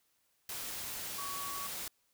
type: tone in noise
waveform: sine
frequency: 1126 Hz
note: C#6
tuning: 27 cents sharp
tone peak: -41 dBFS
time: 1.18-1.67 s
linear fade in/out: 2 ms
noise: white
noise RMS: -41 dBFS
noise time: 0.49-1.88 s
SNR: -3 dB
effects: white hiss -75 dBFS RMS until 2.13 s